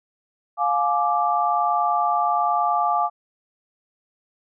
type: chord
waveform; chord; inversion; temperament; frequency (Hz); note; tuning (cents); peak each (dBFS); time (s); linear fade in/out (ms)
sine; D diminished; first; just; 704.8 / 845.8 / 1174.7; F5 / Ab5 / D6; +16 / +31 / 0; -22 / -23 / -22; 0.57-3.1; 50
effects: none